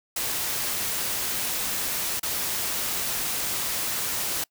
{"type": "noise with dropouts", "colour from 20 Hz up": "white", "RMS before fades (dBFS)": -28, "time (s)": [0.16, 4.44], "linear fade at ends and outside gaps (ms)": 5, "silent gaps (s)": [2.197, 2.23], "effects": ["noise-tail reverb RT60 0.1 s tail -25 dB re dry"]}